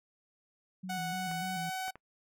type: tone with vibrato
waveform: sine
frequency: 176.8 Hz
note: F3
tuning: 22 cents sharp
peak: -38 dBFS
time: 0.83-1.7 s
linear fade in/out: 10 ms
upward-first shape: square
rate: 3.4 Hz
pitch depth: 85 cents each way
type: tone with pitch glide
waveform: sawtooth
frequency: 740 to 752.5 Hz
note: F#5 to F#5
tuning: 0 to +29 cents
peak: -31 dBFS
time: 0.89-1.91 s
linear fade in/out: 10 ms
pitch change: +29 cents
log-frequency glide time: 1.12-1.73 s
type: clicks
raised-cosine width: 0.5 ms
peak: -32 dBFS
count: 3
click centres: 1.314 / 1.881 / 1.956 s
effects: noise-tail reverb RT60 0.1 s tail -24 dB re dry